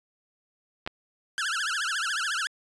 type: clicks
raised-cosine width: 0.3 ms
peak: -19 / -15 dBFS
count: 2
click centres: 0.864 / 0.875 s
type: tone with vibrato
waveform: sawtooth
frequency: 1505 Hz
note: F#6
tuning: 29 cents sharp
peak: -23 dBFS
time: 1.38-2.47 s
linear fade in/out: 0 ms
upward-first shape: triangle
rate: 14 Hz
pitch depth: 280 cents each way
effects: resampled to 22050 Hz